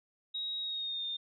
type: tone with pitch glide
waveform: sine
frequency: 3800 to 3635 Hz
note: A#7 to A#7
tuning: +33 to -44 cents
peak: -34 dBFS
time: 0.34-1.17 s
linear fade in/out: 10 ms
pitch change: -77 cents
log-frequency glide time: 0.6-1.05 s
effects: none